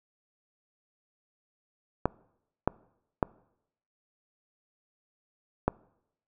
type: clicks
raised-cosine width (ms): 1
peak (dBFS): -9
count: 4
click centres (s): 2.056 / 2.676 / 3.228 / 5.68
effects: noise-tail reverb RT60 0.8 s tail -24 dB re dry